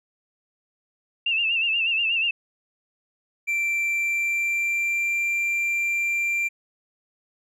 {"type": "tone with vibrato", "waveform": "sine", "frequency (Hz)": 2710, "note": "E7", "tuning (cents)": 47, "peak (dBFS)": -20, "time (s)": [1.26, 2.31], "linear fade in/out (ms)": 5, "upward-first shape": "sine", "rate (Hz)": 8.3, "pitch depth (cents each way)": 75}
{"type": "tone with pitch glide", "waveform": "triangle", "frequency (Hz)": [2349, 2367], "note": ["D7", "D7"], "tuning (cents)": [0, 13], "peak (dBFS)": -20, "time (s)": [3.47, 6.49], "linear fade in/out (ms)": 20, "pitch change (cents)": 13, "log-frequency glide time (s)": [3.89, 5.2]}
{"effects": []}